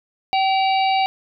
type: harmonic tone with a mistuned harmonic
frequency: 769 Hz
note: G5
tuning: 33 cents flat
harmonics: 1 / 3 / 4 / 5 / 6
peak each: -16 / -26 / -28 / -30 / -32 dBFS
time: 0.33-1.06 s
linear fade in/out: 0 ms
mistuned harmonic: 4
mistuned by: -150 cents
effects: none